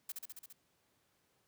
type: noise with echo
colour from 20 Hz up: blue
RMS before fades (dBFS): -41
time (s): 0.09-0.12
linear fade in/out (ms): 5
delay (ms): 68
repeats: 6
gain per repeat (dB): -2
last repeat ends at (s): 0.528
effects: pink hiss -75 dBFS RMS until 1.47 s + high-pass 100 Hz 12 dB/octave